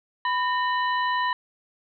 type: harmonic tone with a mistuned harmonic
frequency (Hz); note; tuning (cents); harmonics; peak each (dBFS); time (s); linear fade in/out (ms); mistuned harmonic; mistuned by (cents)
994; B5; +11; 1 / 2 / 3 / 4; -23 / -28 / -36 / -38; 0.25-1.33; 2; 2; -140
effects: none